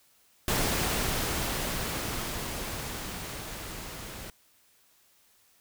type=noise with level ramp; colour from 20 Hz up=pink; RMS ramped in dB=-27 to -42 dBFS; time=0.48-4.3 s; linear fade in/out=2 ms; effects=white hiss -64 dBFS RMS until 5.6 s